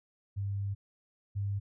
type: tone pair in turn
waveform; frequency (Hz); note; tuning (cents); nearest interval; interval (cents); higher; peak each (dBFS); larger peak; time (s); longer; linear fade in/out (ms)
sine; 99.6 / 100.04; G2 / G2; +28 / +36; unison; 8; second; -31 / -30; second; 0.36-0.75 / 1.35-1.6; first; 20
effects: none